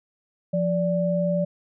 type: tone pair together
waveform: sine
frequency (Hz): 174.61 / 583.8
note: F3 / D5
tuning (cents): 0 / -10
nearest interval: octave + major sixth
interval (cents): 2090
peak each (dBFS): -23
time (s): 0.53-1.45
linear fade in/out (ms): 10
effects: none